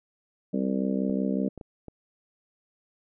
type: harmonic tone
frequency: 65.41 Hz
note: C2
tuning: in tune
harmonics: 3 / 4 / 5 / 6 / 7 / 8 / 9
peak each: -27 / -29 / -35 / -40 / -35 / -41 / -37 dBFS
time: 0.53-1.49 s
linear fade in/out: 10 ms
type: clicks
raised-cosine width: 2 ms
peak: -27 dBFS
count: 4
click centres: 1.098 / 1.577 / 1.612 / 1.883 s
effects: none